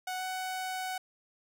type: tone with pitch glide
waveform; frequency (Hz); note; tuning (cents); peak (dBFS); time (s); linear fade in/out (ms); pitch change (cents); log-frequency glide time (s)
sawtooth; 740 to 746.4; F#5 to F#5; 0 to +15; -30; 0.07-0.98; 5; +15; 0.17-0.23
effects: none